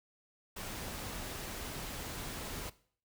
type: noise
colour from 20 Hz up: pink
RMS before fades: -42 dBFS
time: 0.56-2.7 s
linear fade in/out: 10 ms
effects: noise-tail reverb RT60 0.5 s tail -18 dB re dry